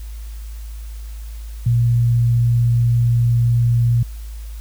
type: tone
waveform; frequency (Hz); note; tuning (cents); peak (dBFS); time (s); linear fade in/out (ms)
sine; 118.6; A#2; +30; -12; 1.66-4.03; 5
effects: added 54 Hz sine -28 dBFS peak until 4.6 s + white hiss -47 dBFS RMS until 4.6 s